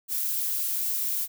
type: noise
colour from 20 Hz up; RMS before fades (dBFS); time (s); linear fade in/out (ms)
violet; -28; 0.08-1.28; 50
effects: none